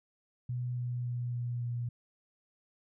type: tone with pitch steps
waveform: sine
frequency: 123.47 / 122.62 / 121.77 / 120.93 / 120.09 Hz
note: B2 / B2 / B2 / B2 / B2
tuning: 0 / -12 / -24 / -36 / -48 cents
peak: -32 dBFS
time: 0.49-1.89 s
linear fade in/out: 5 ms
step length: 280 ms
effects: none